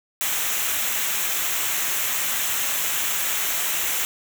white noise with comb filter, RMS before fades -24 dBFS, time 0.21-4.05 s, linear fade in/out 0 ms, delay 0.21 ms, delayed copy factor -0.6, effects none

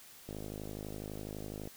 click train, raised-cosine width 2 ms, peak -29 dBFS, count 73, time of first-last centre 0.29-1.675 s, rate 52 Hz, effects white hiss -55 dBFS RMS until 1.76 s

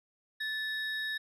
triangle tone pair together, 1748 / 3768 Hz, A6 / A#7, -12 / +18 cents, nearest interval octave + minor second, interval 1330 cents, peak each -32 / -37 dBFS, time 0.4-1.18 s, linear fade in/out 10 ms, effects resampled to 32000 Hz

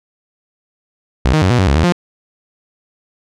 sawtooth tone with pitch steps, 63.5 / 155.5 / 93.2 / 122.6 / 94.4 / 69.4 / 79.7 / 175.9 Hz, B1 / D#3 / F#2 / B2 / F#2 / C#2 / D#2 / F3, +49 / -1 / +13 / -12 / +35 / +3 / +42 / +13 cents, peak -6 dBFS, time 1.25-1.922 s, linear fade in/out 0 ms, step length 84 ms, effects low-pass 6000 Hz 12 dB/octave

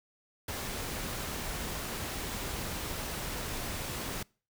pink noise, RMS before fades -37 dBFS, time 0.48-4.23 s, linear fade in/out 5 ms, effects noise-tail reverb RT60 0.4 s tail -26 dB re dry

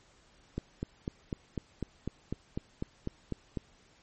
click train, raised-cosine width 3 ms, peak -20 dBFS, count 13, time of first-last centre 0.58-3.573 s, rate 4.01 Hz, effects pink hiss -63 dBFS RMS until 4.02 s + MP3 32 kbps

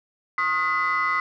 sine tone cluster, 1082 / 1253 / 1428 / 2014 Hz, C#6 / D#6 / F6 / B6, -42 / +12 / +38 / +33 cents, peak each -25 / -24 / -31 / -23 dBFS, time 0.38-1.2 s, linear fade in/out 2 ms, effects tanh soft clip ceiling -15 dBFS

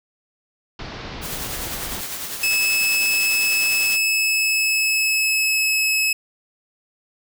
pink low-pass noise, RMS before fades -33 dBFS, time 0.79-2.01 s, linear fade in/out 2 ms, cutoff 5300 Hz, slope 48 dB/octave
white noise with tremolo, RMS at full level -28 dBFS, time 1.21-3.99 s, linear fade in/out 50 ms, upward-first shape triangle, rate 10 Hz, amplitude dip 45%
sawtooth tone with pitch glide, 2600 to 2582 Hz, E7 to E7, -24 to -37 cents, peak -14 dBFS, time 2.43-6.13 s, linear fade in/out 5 ms, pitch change -13 cents, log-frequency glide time 3.94-5.9 s
effects none

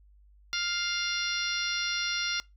harmonic tone, 700 Hz, F5, 4 cents sharp, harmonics 2 / 3 / 4 / 5 / 6 / 7 / 8, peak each -35 / -36 / -36 / -36 / -36 / -40 / -36 dBFS, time 0.53-2.4 s, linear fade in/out 0 ms, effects noise-tail reverb RT60 0.2 s tail -22 dB re dry + added 50 Hz sine -55 dBFS peak until 2.56 s

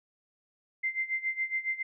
sine tone with tremolo, 2084 Hz, C7, 7 cents flat, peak -26 dBFS, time 0.83-1.83 s, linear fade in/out 10 ms, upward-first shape sine, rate 7.2 Hz, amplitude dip 85%, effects none

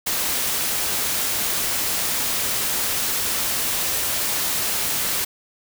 white noise, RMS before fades -23 dBFS, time 0.06-5.25 s, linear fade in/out 10 ms, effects none

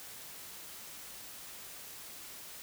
silence, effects white hiss -48 dBFS RMS until 2.62 s

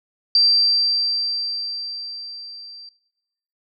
sine tone with level ramp, 4699 Hz, D8, in tune, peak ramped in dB -11 to -38 dBFS, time 0.35-2.89 s, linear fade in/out 2 ms, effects noise-tail reverb RT60 0.9 s tail -20 dB re dry

